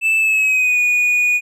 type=tone with pitch glide; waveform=triangle; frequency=2637 to 2460 Hz; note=E7 to D#7; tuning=0 to -20 cents; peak=-11 dBFS; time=0.01-1.41 s; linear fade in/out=50 ms; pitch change=-120 cents; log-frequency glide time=0.18-0.79 s; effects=none